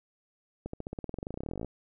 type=accelerating click train; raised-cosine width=2 ms; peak=-23 dBFS; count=27; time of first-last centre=0.66-1.646 s; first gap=74 ms; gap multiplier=0.94; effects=none